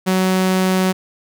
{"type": "tone", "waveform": "sawtooth", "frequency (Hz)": 186.8, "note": "F#3", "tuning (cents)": 17, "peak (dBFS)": -10, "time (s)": [0.06, 0.93], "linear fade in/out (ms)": 20, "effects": []}